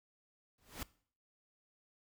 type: noise with exponential growth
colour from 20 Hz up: pink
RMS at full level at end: -39 dBFS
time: 0.58-0.83 s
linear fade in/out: 2 ms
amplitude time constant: 53 ms
effects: noise-tail reverb RT60 0.5 s tail -20 dB re dry